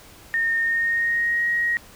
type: tone with pitch glide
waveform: sine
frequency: 1831 to 1887.9 Hz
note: A#6 to A#6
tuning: -32 to +21 cents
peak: -19 dBFS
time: 0.34-1.77 s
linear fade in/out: 0 ms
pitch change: +53 cents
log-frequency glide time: 0.58-1.47 s
effects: pink hiss -47 dBFS RMS until 1.95 s

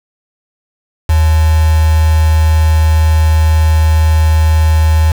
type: tone with quantisation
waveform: sine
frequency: 79 Hz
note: D#2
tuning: 27 cents sharp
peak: -6 dBFS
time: 1.09-5.12 s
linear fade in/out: 5 ms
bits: 3
effects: none

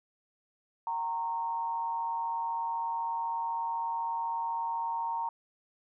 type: tone with amplitude modulation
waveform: sine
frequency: 924 Hz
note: A#5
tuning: 16 cents flat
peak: -27 dBFS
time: 0.87-5.29 s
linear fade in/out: 2 ms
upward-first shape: sine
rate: 160 Hz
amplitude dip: 65%
effects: none

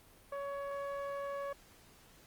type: tone with low-pass filter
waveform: sawtooth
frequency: 561 Hz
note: C#5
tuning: 21 cents sharp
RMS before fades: -40 dBFS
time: 0.32-1.53 s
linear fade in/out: 5 ms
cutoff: 1300 Hz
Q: 1.2
effects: pink hiss -61 dBFS RMS until 2.26 s + Opus 32 kbps

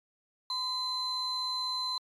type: tone pair together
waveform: sine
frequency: 1017 / 4068 Hz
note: C6 / C8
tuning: -50 / -50 cents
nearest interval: 2 octaves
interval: 2400 cents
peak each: -34 / -30 dBFS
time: 0.5-1.98 s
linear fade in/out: 2 ms
effects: tanh soft clip ceiling -26 dBFS + MP3 64 kbps

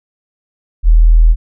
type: tone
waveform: sine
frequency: 40.44 Hz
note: E1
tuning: 32 cents flat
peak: -3 dBFS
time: 0.83-1.36 s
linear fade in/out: 50 ms
effects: none

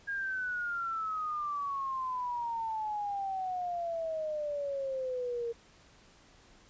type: exponential sweep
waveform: sine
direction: down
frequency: 1632 to 462.1 Hz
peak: -32 dBFS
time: 0.07-5.53 s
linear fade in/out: 20 ms
effects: pink hiss -60 dBFS RMS until 6.69 s + resampled to 16000 Hz

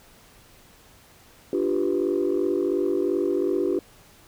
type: chord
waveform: sine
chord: G dominant seventh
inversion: second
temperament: equal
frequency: 293.7 / 349.2 / 392 / 493.9 Hz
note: D4 / F4 / G4 / B4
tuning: 0 / 0 / 0 / 0 cents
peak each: -27 / -24 / -24 / -30 dBFS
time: 1.53-3.79 s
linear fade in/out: 2 ms
effects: tanh soft clip ceiling -14 dBFS + pink hiss -53 dBFS RMS until 4.27 s

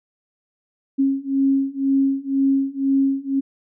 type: beating tone pair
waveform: sine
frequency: 271.1 / 273.1 Hz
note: C#4 / C#4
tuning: -38 / -26 cents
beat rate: 2 Hz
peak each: -20 / -19 dBFS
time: 0.98-3.41 s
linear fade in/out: 20 ms
effects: none

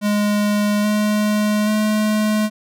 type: tone with pitch steps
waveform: square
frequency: 207.4 / 210.4 / 213.5 Hz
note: G#3 / G#3 / G#3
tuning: -2 / +23 / +48 cents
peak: -16 dBFS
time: 0.01-2.5 s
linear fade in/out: 50 ms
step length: 830 ms
effects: none

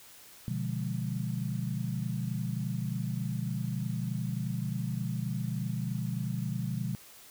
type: chord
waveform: sine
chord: B diminished seventh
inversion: none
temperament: equal with one note detuned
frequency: 123.47 / 146.83 / 174.61 / 206.2 Hz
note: B2 / D3 / F3 / Ab3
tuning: 0 / 0 / 0 / -12 cents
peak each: -34 / -37 / -36 / -38 dBFS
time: 0.48-6.95 s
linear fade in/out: 0 ms
effects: white hiss -53 dBFS RMS until 7.3 s

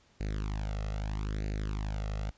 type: tone with flanger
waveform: sawtooth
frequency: 51.91 Hz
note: G#1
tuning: in tune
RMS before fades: -34 dBFS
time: 0.2-2.31 s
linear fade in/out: 10 ms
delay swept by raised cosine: 0.45 to 1.55 ms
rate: 0.78 Hz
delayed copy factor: +1
effects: pink hiss -65 dBFS RMS until 2.37 s + resampled to 16000 Hz

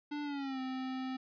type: tone with pitch glide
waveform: square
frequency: 293.7 to 260.1 Hz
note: D4 to C4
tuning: 0 to -10 cents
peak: -37 dBFS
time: 0.11-1.17 s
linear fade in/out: 10 ms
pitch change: -210 cents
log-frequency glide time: 0.23-0.6 s
effects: resampled to 11025 Hz

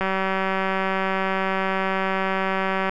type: click train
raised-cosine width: 0.5 ms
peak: -9 dBFS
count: 552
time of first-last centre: 0.01-2.895 s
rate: 191 Hz
effects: none

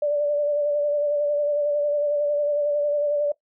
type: tone with vibrato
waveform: sine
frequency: 585 Hz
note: D5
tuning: 7 cents flat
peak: -19 dBFS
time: 0.02-3.32 s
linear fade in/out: 5 ms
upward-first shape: sine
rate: 11 Hz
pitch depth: 27 cents each way
effects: noise-tail reverb RT60 0.1 s tail -19 dB re dry

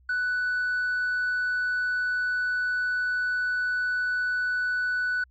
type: tone with tanh clipping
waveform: triangle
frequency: 1487 Hz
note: F#6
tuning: 8 cents sharp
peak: -24 dBFS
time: 0.09-5.24 s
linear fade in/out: 5 ms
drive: 6 dB
effects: added 63 Hz sine -55 dBFS peak until 5.3 s + MP3 32 kbps

